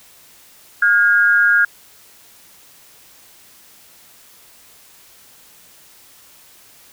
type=tone pair together; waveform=sine; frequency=1423 / 1631.1 Hz; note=F6 / G#6; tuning=+32 / -32 cents; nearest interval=major second; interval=236 cents; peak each=-13 dBFS; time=0.82-1.65 s; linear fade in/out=5 ms; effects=white hiss -47 dBFS RMS until 6.92 s